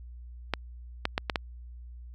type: clicks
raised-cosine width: 0.3 ms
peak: -10 dBFS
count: 5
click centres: 0.537 / 1.054 / 1.179 / 1.298 / 1.358 s
effects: added 60 Hz sine -42 dBFS peak until 2.14 s